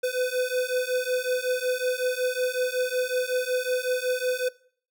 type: beating tone pair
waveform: square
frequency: 501 / 506.4 Hz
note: B4 / B4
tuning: +25 / +43 cents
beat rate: 5.4 Hz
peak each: -28 dBFS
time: 0.03-4.49 s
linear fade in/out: 10 ms
effects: noise-tail reverb RT60 0.5 s tail -21 dB re dry